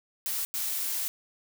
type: noise bursts at uneven times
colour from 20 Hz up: blue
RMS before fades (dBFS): -31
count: 2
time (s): 0.26-0.45 / 0.54-1.08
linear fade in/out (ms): 0
effects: none